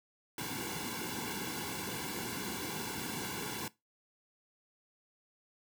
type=noise with comb filter; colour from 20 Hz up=pink; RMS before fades=-39 dBFS; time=0.38-3.68 s; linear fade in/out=2 ms; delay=1.6 ms; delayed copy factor=-0.85; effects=noise-tail reverb RT60 0.2 s tail -19 dB re dry + high-pass 100 Hz 12 dB/octave